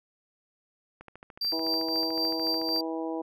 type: click train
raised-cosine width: 0.5 ms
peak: -30 dBFS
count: 25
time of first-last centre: 1.01-2.762 s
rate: 13.7 Hz
type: tone with tremolo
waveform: triangle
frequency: 4699 Hz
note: D8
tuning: in tune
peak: -24 dBFS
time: 1.41-2.81 s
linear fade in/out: 5 ms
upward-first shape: triangle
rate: 3.9 Hz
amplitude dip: 65%
type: harmonic tone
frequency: 162.3 Hz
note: E3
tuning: 27 cents flat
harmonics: 2 / 3 / 4 / 5 / 6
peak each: -32 / -36 / -38 / -40 / -42 dBFS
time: 1.52-3.22 s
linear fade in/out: 10 ms
effects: none